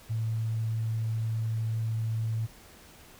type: tone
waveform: sine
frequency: 111.9 Hz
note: A2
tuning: 30 cents sharp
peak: -27 dBFS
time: 0.09-2.47 s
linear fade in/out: 20 ms
effects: pink hiss -53 dBFS RMS until 3.19 s